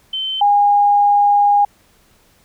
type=tone pair in turn; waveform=sine; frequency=3083 / 816.6 Hz; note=G7 / G#5; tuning=-29 / -29 cents; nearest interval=octave + major seventh; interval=2300 cents; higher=first; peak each=-19 / -9 dBFS; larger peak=second; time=0.13-0.41 / 0.41-1.65 s; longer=second; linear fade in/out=5 ms; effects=pink hiss -54 dBFS RMS until 2.44 s